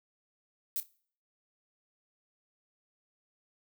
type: noise with echo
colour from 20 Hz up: violet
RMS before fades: -33 dBFS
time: 0.76-0.8 s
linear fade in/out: 0 ms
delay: 30 ms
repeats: 2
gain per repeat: -14 dB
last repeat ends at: 0.86 s
effects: noise-tail reverb RT60 0.5 s tail -22 dB re dry